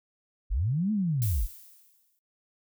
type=linear two-way sweep; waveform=sine; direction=up then down; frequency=36.71 to 220.4 to 36.71 Hz; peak=-24 dBFS; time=0.5-1.47 s; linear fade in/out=20 ms; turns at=0.92 s
type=noise with exponential decay; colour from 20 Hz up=violet; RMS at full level=-34 dBFS; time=1.22-2.19 s; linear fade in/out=0 ms; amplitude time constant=210 ms
effects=noise-tail reverb RT60 0.2 s tail -26 dB re dry